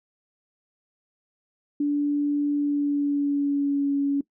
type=tone with pitch glide; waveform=sine; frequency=290 to 281.1 Hz; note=D4 to C#4; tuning=-22 to +24 cents; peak=-20 dBFS; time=1.8-4.21 s; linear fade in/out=5 ms; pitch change=-54 cents; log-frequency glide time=2.54-3.93 s; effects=noise-tail reverb RT60 0.1 s tail -20 dB re dry